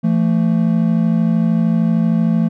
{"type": "tone pair together", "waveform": "triangle", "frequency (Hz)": [170, 223.1], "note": ["F3", "A3"], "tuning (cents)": [-46, 24], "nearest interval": "perfect fourth", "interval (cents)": 470, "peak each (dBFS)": -13, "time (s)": [0.03, 2.49], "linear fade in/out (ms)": 20, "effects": []}